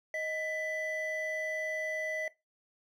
triangle tone pair together, 627 / 1990.6 Hz, D#5 / B6, +13 / +13 cents, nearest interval octave + minor sixth, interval 2000 cents, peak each -34 / -33 dBFS, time 0.14-2.28 s, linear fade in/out 2 ms, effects noise-tail reverb RT60 0.2 s tail -18 dB re dry + tanh soft clip ceiling -24 dBFS

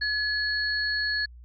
sine tone pair together, 1701 / 4355 Hz, G#6 / C#8, +41 / -31 cents, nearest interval octave + major third, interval 1628 cents, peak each -26 / -29 dBFS, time 0.01-1.26 s, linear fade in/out 10 ms, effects added 60 Hz sine -44 dBFS peak until 1.44 s

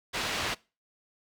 white low-pass noise, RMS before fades -32 dBFS, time 0.13-0.55 s, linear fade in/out 20 ms, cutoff 3500 Hz, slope 12 dB/octave, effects noise-tail reverb RT60 0.3 s tail -22 dB re dry

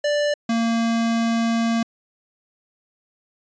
square tone pair in turn, 587.3 / 229.6 Hz, D5 / A#3, 0 / -26 cents, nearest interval octave + major third, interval 1626 cents, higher first, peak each -19 dBFS, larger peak neither, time 0.04-0.34 / 0.49-1.83 s, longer second, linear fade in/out 5 ms, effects resampled to 16000 Hz

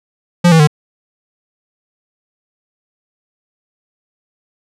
square tone with pitch steps, 174.61 / 161.98 / 150.26 Hz, F3 / E3 / D3, 0 / -30 / +40 cents, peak -6 dBFS, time 0.44-0.674 s, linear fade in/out 10 ms, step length 78 ms, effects low-pass 9000 Hz 12 dB/octave

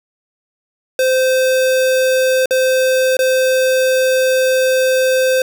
square tone with dropouts, 518 Hz, C5, 17 cents flat, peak -12 dBFS, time 0.99-5.42 s, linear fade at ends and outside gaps 2 ms, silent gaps 2.458-2.508 / 3.169-3.19 s, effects 7-bit

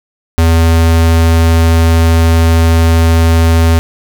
square tone, 82.41 Hz, E2, in tune, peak -6 dBFS, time 0.38-3.79 s, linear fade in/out 0 ms, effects none

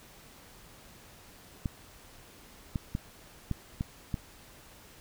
clicks, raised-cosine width 5 ms, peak -18 dBFS, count 6, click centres 1.658 / 2.758 / 2.951 / 3.513 / 3.809 / 4.142 s, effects pink hiss -54 dBFS RMS until 5 s

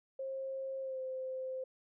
sine tone with pitch glide, 534 to 520 Hz, C5 to C5, +35 to -11 cents, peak -37 dBFS, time 0.19-1.64 s, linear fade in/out 5 ms, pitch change -46 cents, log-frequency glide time 0.81-1 s, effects none

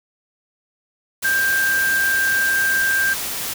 sine tone in noise, 1583 Hz, G6, 17 cents sharp, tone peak -16 dBFS, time 1.24-3.14 s, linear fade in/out 10 ms, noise white, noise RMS -26 dBFS, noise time 1.22-3.54 s, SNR +7 dB, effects none

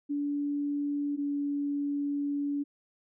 sine tone pair in turn, 288.1 / 286.1 Hz, D4 / D4, -33 / -45 cents, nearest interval unison, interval 12 cents, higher first, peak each -28 dBFS, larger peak neither, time 0.09-1.17 / 1.17-2.64 s, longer second, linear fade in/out 20 ms, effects none

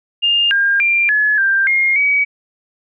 sine tone with pitch steps, 2816 / 1608 / 2380 / 1704 / 1581 / 2135 / 2269 Hz, F7 / G6 / D7 / G#6 / G6 / C7 / C#7, +14 / +44 / +22 / +44 / +14 / +34 / +40 cents, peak -11 dBFS, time 0.22-2.25 s, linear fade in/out 20 ms, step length 290 ms, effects none

